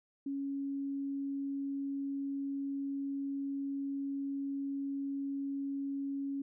sine tone, 277.2 Hz, C#4, in tune, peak -34 dBFS, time 0.26-6.42 s, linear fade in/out 5 ms, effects none

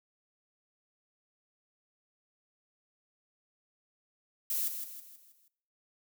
violet noise with echo, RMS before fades -32 dBFS, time 4.5-4.68 s, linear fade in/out 2 ms, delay 160 ms, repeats 5, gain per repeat -7 dB, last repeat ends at 5.48 s, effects noise-tail reverb RT60 0.7 s tail -21 dB re dry

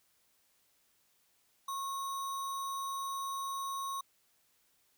sine tone with sample-and-hold, 1091 Hz, C#6, 28 cents flat, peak -35 dBFS, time 1.68-4.01 s, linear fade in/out 5 ms, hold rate 4900 Hz, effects white hiss -72 dBFS RMS until 4.97 s

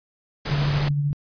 pink noise, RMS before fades -28 dBFS, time 0.45-0.89 s, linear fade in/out 10 ms
click train, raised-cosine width 5 ms, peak -25 dBFS, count 4, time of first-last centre 0.5-1.109 s, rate 4.93 Hz
sine tone with tremolo, 144.3 Hz, D3, 30 cents flat, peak -18 dBFS, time 0.51-1.13 s, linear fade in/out 0 ms, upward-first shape triangle, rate 13 Hz, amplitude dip 40%
effects resampled to 11025 Hz

